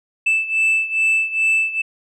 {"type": "beating tone pair", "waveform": "sine", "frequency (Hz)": [2637, 2639.4], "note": ["E7", "E7"], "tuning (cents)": [0, 2], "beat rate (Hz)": 2.4, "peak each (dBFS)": [-15, -18], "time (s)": [0.26, 1.82], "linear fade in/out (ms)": 10, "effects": ["tanh soft clip ceiling -12 dBFS"]}